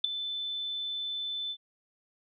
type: tone with ADSR envelope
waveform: sine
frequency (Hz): 3520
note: A7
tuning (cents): 0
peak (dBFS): -18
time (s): 0.04-1.57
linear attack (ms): 6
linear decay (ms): 5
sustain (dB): -14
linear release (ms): 63
effects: none